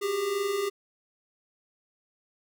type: tone pair together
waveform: square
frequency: 380.7 / 403 Hz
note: F#4 / G4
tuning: +49 / +48 cents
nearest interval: minor second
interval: 99 cents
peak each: -35 / -28 dBFS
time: 0.01-0.7 s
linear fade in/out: 20 ms
effects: none